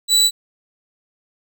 30% pulse tone, 3951 Hz, B7, in tune, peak -9 dBFS, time 0.08-0.31 s, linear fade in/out 50 ms, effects none

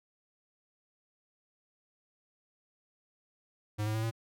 square tone with pitch steps, 105.5 / 108.09 / 110.75 / 113.46 Hz, G#2 / A2 / A2 / A#2, +28 / -30 / +12 / -46 cents, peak -31 dBFS, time 3.78-4.112 s, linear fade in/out 20 ms, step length 83 ms, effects none

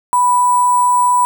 sine tone with sample-and-hold, 987.8 Hz, B5, in tune, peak -9 dBFS, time 0.13-1.25 s, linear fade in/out 0 ms, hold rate 8820 Hz, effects none

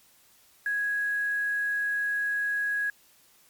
sine tone with quantisation, 1661.2 Hz, G#6, in tune, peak -25 dBFS, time 0.66-2.9 s, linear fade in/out 2 ms, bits 8, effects white hiss -60 dBFS RMS until 3.49 s + MP3 96 kbps

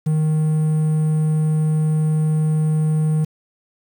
triangle tone with quantisation, 155.4 Hz, D#3, 2 cents flat, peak -13 dBFS, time 0.06-3.25 s, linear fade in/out 10 ms, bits 7, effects none

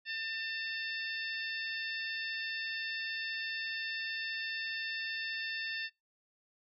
harmonic tone with a mistuned harmonic, 897 Hz, A5, 33 cents sharp, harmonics 2 / 3 / 4 / 5 / 6, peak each -38 / -42 / -44 / -46 / -48 dBFS, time 0.05-5.9 s, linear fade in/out 50 ms, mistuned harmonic 6, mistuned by -49 cents, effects noise-tail reverb RT60 0.2 s tail -24 dB re dry

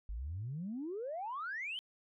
sine exponential sweep, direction up, 47.78 to 3176 Hz, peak -37 dBFS, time 0.09-1.79 s, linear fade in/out 0 ms, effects tanh soft clip ceiling -33 dBFS

